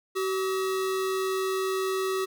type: tone pair together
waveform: square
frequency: 380.4 / 1281 Hz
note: F#4 / E6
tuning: +48 / -50 cents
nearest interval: octave + major sixth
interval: 2102 cents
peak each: -27 / -36 dBFS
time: 0.15-2.26 s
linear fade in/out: 20 ms
effects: none